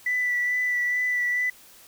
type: tone with vibrato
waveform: sine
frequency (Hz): 1975.5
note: B6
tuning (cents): 0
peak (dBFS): -21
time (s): 0.06-1.5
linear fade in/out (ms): 5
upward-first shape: sine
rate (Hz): 2.3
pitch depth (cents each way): 17
effects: tanh soft clip ceiling -17 dBFS + white hiss -51 dBFS RMS until 1.87 s